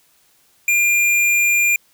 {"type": "tone with hard clipping", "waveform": "sine", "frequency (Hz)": 2400, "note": "D7", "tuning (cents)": 37, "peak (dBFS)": -14, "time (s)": [0.68, 1.76], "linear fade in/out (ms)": 2, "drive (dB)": 16, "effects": ["white hiss -57 dBFS RMS until 1.93 s"]}